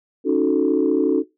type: chord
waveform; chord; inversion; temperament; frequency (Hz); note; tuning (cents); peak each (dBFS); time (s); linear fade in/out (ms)
sine; D# half-diminished seventh; third; equal with one note detuned; 277.2 / 311.1 / 367.4 / 440; C#4 / D#4 / F#4 / A4; 0 / 0 / -12 / 0; -20; 0.24-1.24; 50
effects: noise-tail reverb RT60 0.2 s tail -18 dB re dry + tanh soft clip ceiling -7 dBFS